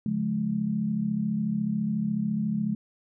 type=tone cluster; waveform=sine; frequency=142.1 / 178.1 / 212.2 Hz; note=C#3 / F3 / G#3; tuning=+43 / +34 / +38 cents; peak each=-34 / -31 / -26 dBFS; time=0.06-2.75 s; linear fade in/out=2 ms; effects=none